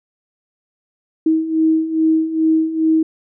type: beating tone pair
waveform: sine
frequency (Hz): 317.3 / 319.7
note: D#4 / D#4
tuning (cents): +34 / +47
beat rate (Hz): 2.4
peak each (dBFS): -19 / -14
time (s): 1.26-3.03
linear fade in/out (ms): 5
effects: none